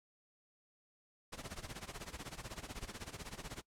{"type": "noise with tremolo", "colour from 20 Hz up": "pink", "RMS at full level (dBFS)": -44, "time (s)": [1.32, 3.62], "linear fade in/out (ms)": 10, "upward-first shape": "sine", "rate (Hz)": 16, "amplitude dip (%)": 85, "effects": ["noise-tail reverb RT60 0.1 s tail -22 dB re dry", "low-pass 10000 Hz 12 dB/octave"]}